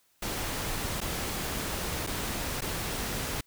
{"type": "noise with dropouts", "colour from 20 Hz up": "pink", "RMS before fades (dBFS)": -33, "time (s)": [0.22, 3.41], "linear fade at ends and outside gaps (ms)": 5, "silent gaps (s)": [[1.005, 1.013], [2.066, 2.071], [2.609, 2.618]], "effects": ["white hiss -68 dBFS RMS until 3.46 s"]}